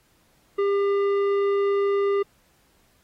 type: tone with tanh clipping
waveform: sine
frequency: 400 Hz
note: G4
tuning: 35 cents sharp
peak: -21 dBFS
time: 0.58-2.23 s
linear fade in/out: 10 ms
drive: 11 dB
effects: pink hiss -63 dBFS RMS until 3.03 s + AAC 48 kbps